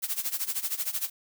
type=noise with tremolo; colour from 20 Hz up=blue; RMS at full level=-28 dBFS; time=0.02-1.1 s; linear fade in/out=20 ms; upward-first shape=sine; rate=13 Hz; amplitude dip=85%; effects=none